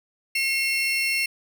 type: tone pair together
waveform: 35% pulse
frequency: 2159 / 2718 Hz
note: C#7 / F7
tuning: -46 / -48 cents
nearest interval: major third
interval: 398 cents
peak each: -23 dBFS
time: 0.35-1.26 s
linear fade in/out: 5 ms
effects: none